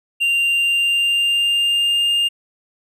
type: tone with pitch glide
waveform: triangle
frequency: 2781 to 2812 Hz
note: F7 to F7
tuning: -8 to +11 cents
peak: -13 dBFS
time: 0.2-2.29 s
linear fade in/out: 20 ms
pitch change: +19 cents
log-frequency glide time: 0.4-2.13 s
effects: none